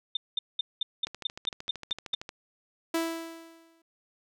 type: tone bursts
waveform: sine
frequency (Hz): 3603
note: A7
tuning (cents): +40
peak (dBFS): -25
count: 10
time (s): 0.15-2.15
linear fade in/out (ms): 5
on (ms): 20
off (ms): 200
type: click train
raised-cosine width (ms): 0.2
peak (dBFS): -22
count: 17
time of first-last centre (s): 1.07-2.291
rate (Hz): 13.1
type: tone with exponential decay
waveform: sawtooth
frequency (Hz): 329.6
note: E4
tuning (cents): 0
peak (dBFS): -21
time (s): 2.94-3.82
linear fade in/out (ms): 5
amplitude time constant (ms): 190
effects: none